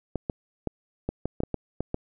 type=clicks; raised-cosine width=2 ms; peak=-14 dBFS; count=10; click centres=0.157 / 0.298 / 0.673 / 1.09 / 1.256 / 1.404 / 1.435 / 1.543 / 1.806 / 1.944 s; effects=none